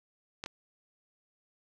clicks, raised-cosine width 0.2 ms, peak -20 dBFS, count 2, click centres 0.439 / 0.461 s, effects none

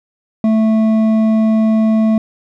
sine tone with hard clipping, 220 Hz, A3, in tune, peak -11 dBFS, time 0.44-2.18 s, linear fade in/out 2 ms, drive 7 dB, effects none

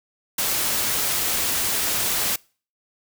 white noise, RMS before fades -23 dBFS, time 0.38-2.36 s, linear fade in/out 5 ms, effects noise-tail reverb RT60 0.4 s tail -25 dB re dry

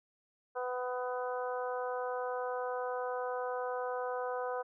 harmonic tone, 250 Hz, B3, 21 cents sharp, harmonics 2 / 3 / 4 / 5 / 6, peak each -36 / -40 / -42 / -44 / -46 dBFS, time 0.55-4.63 s, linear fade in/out 20 ms, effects none

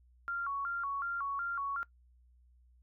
sine tone with vibrato, 1244.5 Hz, D#6, in tune, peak -33 dBFS, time 0.28-1.83 s, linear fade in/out 0 ms, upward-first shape square, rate 2.7 Hz, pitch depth 190 cents each way, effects noise-tail reverb RT60 0.1 s tail -19 dB re dry + added 61 Hz sine -61 dBFS peak until 2.82 s

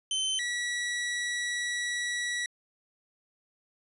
sawtooth tone pair in turn, 3075 / 1937.1 Hz, G7 / B6, -34 / -34 cents, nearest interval minor sixth, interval 800 cents, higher first, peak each -24 / -26 dBFS, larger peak first, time 0.11-0.39 / 0.39-2.46 s, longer second, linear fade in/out 2 ms, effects resampled to 24000 Hz

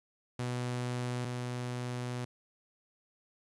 sawtooth tone pair in turn, 123.47 / 123.47 Hz, B2 / B2, 0 / 0 cents, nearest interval unison, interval 0 cents, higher neither, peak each -29 / -31 dBFS, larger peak first, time 0.39-1.25 / 1.25-2.25 s, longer second, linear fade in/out 5 ms, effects resampled to 24000 Hz + 11-bit

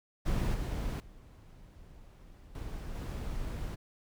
brown noise with level steps, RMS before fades -30 / -34 / -53 / -40 / -37 dBFS, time 0.25-3.76 s, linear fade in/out 20 ms, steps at 0.54 / 1 / 2.55 / 2.95 s, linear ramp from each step 2 ms, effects none

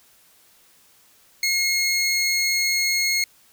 20% pulse tone, 2159 Hz, C#7, 46 cents flat, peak -14 dBFS, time 1.43-3.24 s, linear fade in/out 2 ms, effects white hiss -56 dBFS RMS until 3.52 s

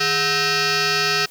sine tone with frequency modulation, 1554 Hz, G6, 16 cents flat, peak -14 dBFS, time 0-1.26 s, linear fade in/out 10 ms, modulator 571 Hz, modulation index 6.9, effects tanh soft clip ceiling -16 dBFS + white hiss -46 dBFS RMS until 1.3 s

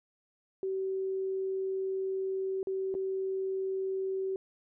sine tone with dropouts, 382.4 Hz, G4, 43 cents flat, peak -30 dBFS, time 0.63-4.36 s, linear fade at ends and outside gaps 1 ms, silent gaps 2.63-2.671 / 2.942-2.95 s, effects none

